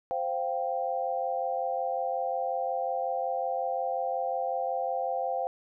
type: chord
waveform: sine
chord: C suspended fourth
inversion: none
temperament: equal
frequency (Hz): 523.3 / 698.5 / 784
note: C5 / F5 / G5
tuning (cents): 0 / 0 / 0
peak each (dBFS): -32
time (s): 0.11-5.47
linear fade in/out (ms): 0
effects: none